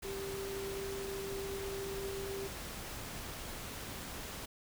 sine tone in noise, 392 Hz, G4, in tune, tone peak -39 dBFS, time 0.04-2.48 s, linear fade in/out 10 ms, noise pink, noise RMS -44 dBFS, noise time 0.02-4.46 s, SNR +2 dB, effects none

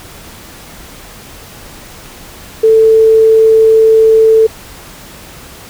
sine tone, 443.4 Hz, A4, 13 cents sharp, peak -3 dBFS, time 2.63-4.47 s, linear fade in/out 10 ms, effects pink hiss -33 dBFS RMS until 5.69 s

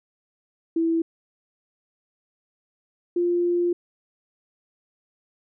sine tone pair in turn, 329.6 / 349.2 Hz, E4 / F4, 0 / 0 cents, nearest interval minor second, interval 100 cents, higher second, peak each -19 dBFS, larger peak neither, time 0.76-1.02 / 3.16-3.73 s, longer second, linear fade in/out 5 ms, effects none

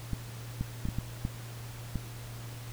clicks, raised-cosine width 5 ms, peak -19 dBFS, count 7, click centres 0.133 / 0.61 / 0.854 / 0.887 / 0.986 / 1.251 / 1.957 s, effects added 117 Hz sine -41 dBFS peak until 2.72 s + pink hiss -48 dBFS RMS until 2.72 s

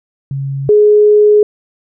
sine tone pair in turn, 137.3 / 419.4 Hz, C#3 / G#4, -16 / +17 cents, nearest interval octave + perfect fifth, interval 1933 cents, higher second, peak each -16 / -4 dBFS, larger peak second, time 0.31-0.69 / 0.69-1.43 s, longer second, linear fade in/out 2 ms, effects none

